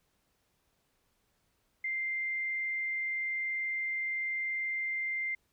sine tone, 2093 Hz, C7, in tune, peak -31 dBFS, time 1.84-5.35 s, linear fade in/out 5 ms, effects pink hiss -75 dBFS RMS until 5.52 s

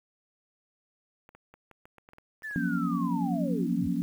clicks, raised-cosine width 0.5 ms, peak -36 dBFS, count 11, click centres 1.291 / 1.35 / 1.54 / 1.713 / 1.855 / 1.983 / 2.089 / 2.134 / 2.184 / 2.422 / 2.511 s
sine linear sweep, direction down, 1786 to 49 Hz, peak -34 dBFS, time 2.43-3.89 s, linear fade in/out 20 ms
sine chord, Gb major seventh, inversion third, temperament equal with one note detuned, 174.61 / 185 / 236.2 / 277.2 Hz, F3 / Gb3 / Bb3 / Db4, 0 / 0 / +23 / 0 cents, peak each -31 / -34 / -31 / -31 dBFS, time 2.56-4.02 s, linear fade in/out 0 ms
effects 9-bit

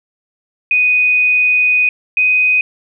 sine tone pair in turn, 2489 / 2501 Hz, D#7 / D#7, 0 / +8 cents, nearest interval unison, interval 8 cents, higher second, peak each -9 dBFS, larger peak neither, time 0.71-1.89 / 2.17-2.61 s, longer first, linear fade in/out 2 ms, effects none

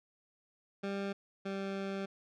20% pulse tone pair in turn, 198 / 195.39 Hz, G3 / G3, +18 / -5 cents, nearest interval unison, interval 23 cents, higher first, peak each -30 / -31 dBFS, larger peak first, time 0.83-1.13 / 1.45-2.06 s, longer second, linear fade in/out 10 ms, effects low-pass 4000 Hz 12 dB/octave

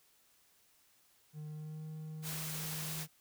triangle tone with pitch glide, 152.1 to 156.02 Hz, D#3 to D#3, -39 to +5 cents, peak -40 dBFS, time 1.33-3.08 s, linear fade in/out 50 ms, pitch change +44 cents, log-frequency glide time 1.47-1.84 s
white noise, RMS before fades -42 dBFS, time 2.22-3.07 s, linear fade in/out 50 ms
effects white hiss -69 dBFS RMS until 3.2 s

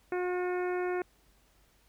harmonic tone with a mistuned harmonic, 360 Hz, F#4, 47 cents flat, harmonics 1 / 2 / 3 / 4 / 5 / 6 / 7, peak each -30 / -38 / -44 / -42 / -45 / -47 / -52 dBFS, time 0.12-1.02 s, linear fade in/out 2 ms, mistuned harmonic 6, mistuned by +24 cents, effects added 50 Hz sine -67 dBFS peak until 1.88 s + pink hiss -67 dBFS RMS until 1.88 s

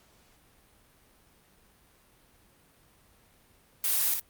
blue noise with echo, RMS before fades -27 dBFS, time 3.84-4.14 s, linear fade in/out 2 ms, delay 58 ms, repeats 1, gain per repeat -5 dB, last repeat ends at 4.198 s, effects pink hiss -62 dBFS RMS until 4.29 s + Opus 48 kbps

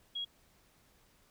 sine tone, 3300 Hz, G#7, 12 cents flat, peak -35 dBFS, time 0.15-0.25 s, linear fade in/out 10 ms, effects pink hiss -67 dBFS RMS until 1.3 s

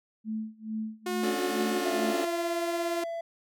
sine tone with tremolo, 218.6 Hz, A3, 11 cents flat, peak -29 dBFS, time 0.24-2.15 s, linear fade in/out 50 ms, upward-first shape sine, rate 2.3 Hz, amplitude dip 95%
sawtooth tone with pitch glide, 360.9 to 343.6 Hz, F#4 to F4, -43 to -28 cents, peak -26 dBFS, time 1.06-3.04 s, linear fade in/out 5 ms, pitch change -85 cents, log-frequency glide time 1.72-2.32 s
sawtooth chord, D major seventh, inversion third, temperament just, 275.3 / 293.7 / 367.1 / 440.5 Hz, C#4 / D4 / F#4 / A4, -12 / 0 / -14 / +2 cents, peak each -32 dBFS, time 1.23-2.25 s, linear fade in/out 5 ms
triangle tone, 670 Hz, E5, 28 cents sharp, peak -30 dBFS, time 1.85-3.21 s, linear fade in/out 5 ms
effects none

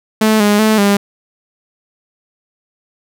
sawtooth tone with pitch steps, 217.6 / 206.7 / 217.5 / 201.5 Hz, A3 / G#3 / A3 / G3, -19 / -8 / -20 / +48 cents, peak -5 dBFS, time 0.21-0.97 s, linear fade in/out 5 ms, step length 190 ms, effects none

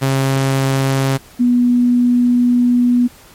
sawtooth / sine tone pair in turn, 135 / 244.2 Hz, C#3 / B3, -45 / -19 cents, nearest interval minor seventh, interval 1026 cents, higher second, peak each -9 dBFS, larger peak neither, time 0.01-1.18 / 1.39-3.08 s, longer second, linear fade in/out 20 ms, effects pink hiss -43 dBFS RMS until 3.34 s + MP3 64 kbps

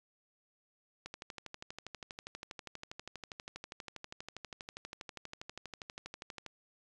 click train, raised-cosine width 0.2 ms, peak -26 dBFS, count 68, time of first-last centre 1.06-6.463 s, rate 12.4 Hz, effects resampled to 24000 Hz

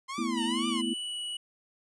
sawtooth tone with vibrato, 1037 Hz, C6, 16 cents flat, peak -31 dBFS, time 0.08-0.82 s, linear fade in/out 20 ms, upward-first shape triangle, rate 2.1 Hz, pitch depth 260 cents each way
sine chord, A suspended second, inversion none, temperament equal with one note detuned, 220 / 245.7 / 329.6 Hz, A3 / B3 / E4, 0 / -9 / 0 cents, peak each -34 / -32 / -33 dBFS, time 0.18-0.94 s, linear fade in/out 5 ms
square tone with pitch glide, 2960 to 2936 Hz, F#7 to F#7, 0 to -14 cents, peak -34 dBFS, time 0.37-1.37 s, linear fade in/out 5 ms, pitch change -14 cents, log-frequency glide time 0.97-1.2 s
effects resampled to 22050 Hz

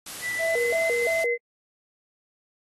white noise, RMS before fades -37 dBFS, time 0.06-1.24 s, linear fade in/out 5 ms
sine tone with pitch glide, 1977 to 2053 Hz, B6 to C7, +1 to -33 cents, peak -26 dBFS, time 0.21-1.38 s, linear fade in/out 50 ms, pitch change +66 cents, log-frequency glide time 0.34-0.78 s
sine tone with vibrato, 560 Hz, C#5, 18 cents sharp, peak -23 dBFS, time 0.38-1.38 s, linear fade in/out 50 ms, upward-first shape square, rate 2.9 Hz, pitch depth 280 cents each way
effects AAC 32 kbps

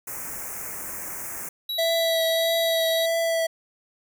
white band-stop noise, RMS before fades -34 dBFS, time 0.07-1.49 s, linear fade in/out 5 ms, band 2300 to 6100 Hz, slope 48 dB/octave
square tone with pitch glide, 3901 to 3836 Hz, B7 to A#7, -22 to +49 cents, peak -27 dBFS, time 1.69-3.06 s, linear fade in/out 5 ms, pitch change -29 cents, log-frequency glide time 2.07-2.21 s
square tone with vibrato, 659 Hz, E5, 1 cent flat, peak -22 dBFS, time 1.78-3.47 s, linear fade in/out 10 ms, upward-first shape triangle, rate 1.6 Hz, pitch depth 18 cents each way
effects none

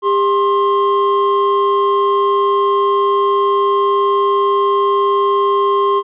triangle tone pair together, 400.2 / 1059.5 Hz, G4 / C6, +36 / +21 cents, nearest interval octave + perfect fourth, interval 1685 cents, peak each -12 / -12 dBFS, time 0.02-6.03 s, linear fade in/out 50 ms, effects resampled to 8000 Hz

